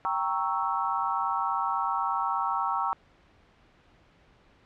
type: chord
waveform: sine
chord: G diminished seventh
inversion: none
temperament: equal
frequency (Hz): 784 / 932.3 / 1108.7 / 1318.5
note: G5 / Bb5 / Db6 / Fb6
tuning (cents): 0 / 0 / 0 / 0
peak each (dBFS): -32 / -30 / -31 / -31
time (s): 0.05-2.93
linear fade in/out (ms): 0
effects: pink hiss -60 dBFS RMS until 4.65 s + low-pass 3000 Hz 12 dB/octave